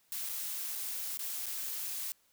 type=noise with dropouts; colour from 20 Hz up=blue; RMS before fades=-38 dBFS; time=0.12-2.12 s; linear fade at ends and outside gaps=0 ms; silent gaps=0.29-0.294 / 0.752-0.756 / 1.173-1.192 / 1.459-1.465 s; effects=white hiss -70 dBFS RMS until 2.32 s